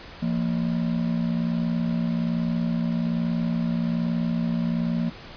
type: ring-modulated tone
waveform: triangle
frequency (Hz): 200.5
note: G3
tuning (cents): +39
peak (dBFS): -17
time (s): 0.22-5.1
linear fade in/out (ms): 10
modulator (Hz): 30.6
effects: pink hiss -42 dBFS RMS until 5.36 s + resampled to 11025 Hz